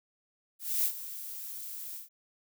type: noise with ADSR envelope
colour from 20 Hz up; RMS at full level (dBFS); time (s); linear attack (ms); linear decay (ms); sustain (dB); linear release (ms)
violet; -27; 0.59-2.09; 250; 79; -14; 130
effects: none